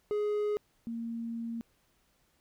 triangle / sine tone pair in turn, 417.7 / 230.9 Hz, G#4 / A#3, +10 / -16 cents, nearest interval minor seventh, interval 1026 cents, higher first, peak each -26 / -34 dBFS, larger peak first, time 0.11-0.57 / 0.87-1.61 s, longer second, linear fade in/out 0 ms, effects pink hiss -71 dBFS RMS until 2.4 s

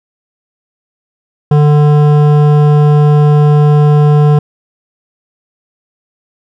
triangle tone with hard clipping, 148.2 Hz, D3, 16 cents sharp, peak -6 dBFS, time 1.51-4.39 s, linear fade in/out 5 ms, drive 17 dB, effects none

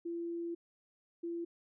sine tone bursts at uneven times, 339.6 Hz, F4, 48 cents flat, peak -36 dBFS, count 2, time 0.05-0.55 / 1.23-1.45 s, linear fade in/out 10 ms, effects none

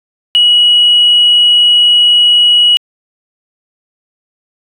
sine tone, 2916 Hz, F#7, 26 cents flat, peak -3 dBFS, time 0.35-2.77 s, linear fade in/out 0 ms, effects tanh soft clip ceiling 0 dBFS

